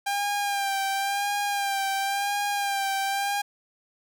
sawtooth tone with vibrato, 798 Hz, G5, 31 cents sharp, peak -21 dBFS, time 0.06-3.42 s, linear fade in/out 10 ms, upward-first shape sine, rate 0.95 Hz, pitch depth 37 cents each way, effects none

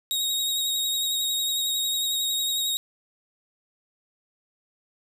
sawtooth tone with vibrato, 3768 Hz, A#7, 18 cents sharp, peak -21 dBFS, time 0.11-2.77 s, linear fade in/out 0 ms, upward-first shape triangle, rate 11 Hz, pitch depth 23 cents each way, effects 10-bit

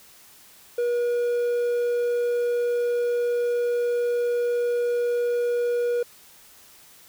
triangle tone, 480.8 Hz, B4, 46 cents flat, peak -19 dBFS, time 0.78-6.03 s, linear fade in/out 5 ms, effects white hiss -51 dBFS RMS until 7.08 s

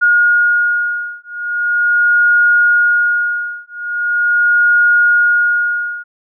sine beating tone pair, 1433 / 1433.41 Hz, F6 / F6, +44 / +45 cents, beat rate 0.41 Hz, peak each -13 dBFS, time 0.01-6.04 s, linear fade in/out 20 ms, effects none

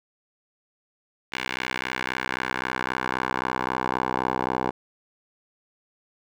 10% pulse tone with band-pass filter sweep, 63.8 Hz, C2, 43 cents flat, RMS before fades -28 dBFS, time 1.32-4.71 s, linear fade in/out 10 ms, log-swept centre 2400 to 760 Hz, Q 1.5, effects none

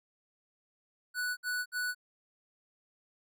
square tone bursts, 1480 Hz, F#6, in tune, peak -32 dBFS, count 3, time 1.14-1.948 s, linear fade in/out 50 ms, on 230 ms, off 59 ms, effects none

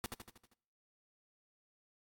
pink noise with echo, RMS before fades -39 dBFS, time 0.04-0.06 s, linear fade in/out 0 ms, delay 79 ms, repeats 6, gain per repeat -5 dB, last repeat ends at 0.534 s, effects noise-tail reverb RT60 0.8 s tail -24 dB re dry + AAC 64 kbps

